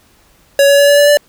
square tone with pitch steps, 560 / 564.9 / 569.8 / 574.7 / 579.7 / 584.8 Hz, C#5 / C#5 / C#5 / D5 / D5 / D5, +18 / +33 / +48 / -38 / -23 / -7 cents, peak -6 dBFS, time 0.59-1.172 s, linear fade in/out 2 ms, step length 97 ms, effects pink hiss -50 dBFS RMS until 1.28 s

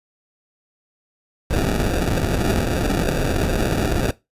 pink noise with sample-and-hold, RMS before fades -20 dBFS, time 1.5-4.11 s, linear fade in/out 5 ms, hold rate 1050 Hz, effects noise-tail reverb RT60 0.2 s tail -18 dB re dry + resampled to 32000 Hz

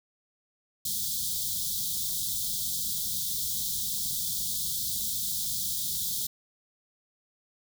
white band-stop noise, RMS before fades -31 dBFS, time 0.85-6.27 s, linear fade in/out 5 ms, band 220 to 3300 Hz, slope 96 dB/octave, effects none

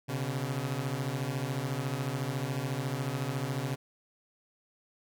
sawtooth beating tone pair, 126.8 / 140.8 Hz, B2 / C#3, +46 / +27 cents, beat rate 14 Hz, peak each -30 / -30 dBFS, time 0.08-3.76 s, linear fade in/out 20 ms, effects none

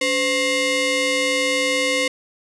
sawtooth ring-modulated tone, 797 Hz, G5, 28 cents sharp, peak -11 dBFS, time 0.01-2.08 s, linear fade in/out 5 ms, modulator 1310 Hz, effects resampled to 24000 Hz + 8-bit

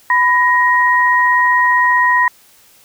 sine tone pair together, 996.4 / 1881 Hz, B5 / A#6, +15 / +15 cents, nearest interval major seventh, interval 1100 cents, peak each -12 dBFS, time 0.1-2.28 s, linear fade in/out 2 ms, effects white hiss -48 dBFS RMS until 2.84 s

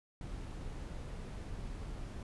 brown noise, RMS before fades -43 dBFS, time 0.21-2.23 s, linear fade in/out 2 ms, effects resampled to 24000 Hz

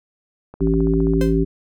click train, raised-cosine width 1 ms, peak -23 dBFS, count 10, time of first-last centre 0.54-1.136 s, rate 15.1 Hz
harmonic tone, 55.2 Hz, A1, 6 cents sharp, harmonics 1 / 3 / 5 / 7, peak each -20 / -20 / -20 / -20 dBFS, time 0.6-1.45 s, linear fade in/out 20 ms
45% pulse tone with exponential decay, 519 Hz, C5, 14 cents flat, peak -21 dBFS, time 1.21-1.39 s, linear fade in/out 2 ms, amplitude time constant 37 ms
effects none

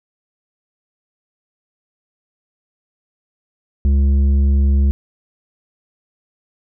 triangle tone with tanh clipping, 69.3 Hz, C#2, in tune, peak -12 dBFS, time 3.85-4.91 s, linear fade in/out 0 ms, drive 12 dB, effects none

